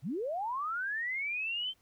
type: linear sweep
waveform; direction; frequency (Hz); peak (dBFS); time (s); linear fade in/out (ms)
sine; up; 106.5 to 3136; -32; 0.02-1.74; 50
effects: pink hiss -70 dBFS RMS until 1.81 s